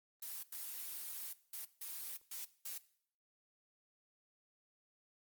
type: noise bursts at uneven times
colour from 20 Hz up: blue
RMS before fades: -45 dBFS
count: 6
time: 0.22-0.43 / 0.52-1.33 / 1.53-1.65 / 1.81-2.17 / 2.31-2.45 / 2.65-2.78 s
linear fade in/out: 5 ms
effects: noise-tail reverb RT60 0.6 s tail -18 dB re dry + Opus 24 kbps